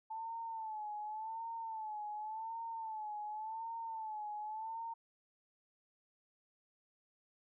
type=tone with vibrato; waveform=sine; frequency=877 Hz; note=A5; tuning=6 cents flat; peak=-40 dBFS; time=0.1-4.94 s; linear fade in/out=10 ms; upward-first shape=sine; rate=0.89 Hz; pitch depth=77 cents each way; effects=none